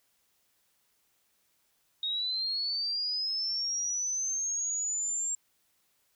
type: linear sweep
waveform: sine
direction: up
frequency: 3729 to 7460 Hz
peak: -29 dBFS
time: 2.03-5.35 s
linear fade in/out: 2 ms
effects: white hiss -72 dBFS RMS until 6.15 s